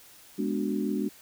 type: chord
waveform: sine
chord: G# half-diminished seventh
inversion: none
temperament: equal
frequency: 207.7 / 246.9 / 293.7 / 370 Hz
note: G#3 / B3 / D4 / F#4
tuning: 0 / 0 / 0 / 0 cents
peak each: -30 / -33 / -31 / -34 dBFS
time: 0.38-1.09 s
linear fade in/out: 10 ms
effects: white hiss -53 dBFS RMS until 1.21 s